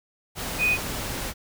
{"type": "tone in noise", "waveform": "sine", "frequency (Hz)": 2489, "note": "D#7", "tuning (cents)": 0, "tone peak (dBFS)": -19, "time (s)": [0.58, 0.78], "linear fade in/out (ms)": 50, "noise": "pink", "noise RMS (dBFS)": -31, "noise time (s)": [0.35, 1.34], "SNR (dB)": 9, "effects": []}